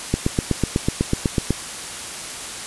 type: click train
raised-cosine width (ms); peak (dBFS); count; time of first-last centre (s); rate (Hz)
3; -4; 12; 0.14-1.506; 8.05
effects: white hiss -31 dBFS RMS until 2.66 s + resampled to 24000 Hz